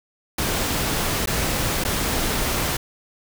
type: noise with dropouts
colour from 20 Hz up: pink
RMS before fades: -23 dBFS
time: 0.38-2.77 s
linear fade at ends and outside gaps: 5 ms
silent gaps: 1.259-1.272 / 1.839-1.849 s
effects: none